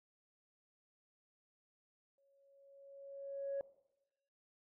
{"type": "tone with exponential growth", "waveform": "sine", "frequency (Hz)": 554.4, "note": "C#5", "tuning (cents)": 0, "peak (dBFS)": -34, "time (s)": [2.18, 3.61], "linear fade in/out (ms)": 1, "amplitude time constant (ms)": 310, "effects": ["noise-tail reverb RT60 0.9 s tail -18 dB re dry", "tanh soft clip ceiling -33 dBFS"]}